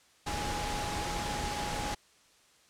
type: tone in noise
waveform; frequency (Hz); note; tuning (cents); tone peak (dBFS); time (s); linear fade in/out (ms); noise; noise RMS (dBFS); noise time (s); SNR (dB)
sine; 830; G#5; -1; -37; 0.26-1.95; 10; pink; -35; 0.26-1.95; -5
effects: white hiss -63 dBFS RMS until 2.69 s + low-pass 8000 Hz 12 dB/octave